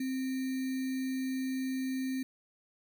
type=tone with sample-and-hold; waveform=sine; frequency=261.6 Hz; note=C4; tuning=in tune; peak=-31 dBFS; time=0-2.23 s; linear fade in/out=5 ms; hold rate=2100 Hz; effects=none